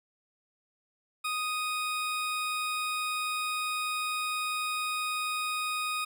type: tone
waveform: 20% pulse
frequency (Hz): 1244.5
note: D#6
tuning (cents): 0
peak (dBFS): -25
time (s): 1.24-6.05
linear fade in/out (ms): 10
effects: none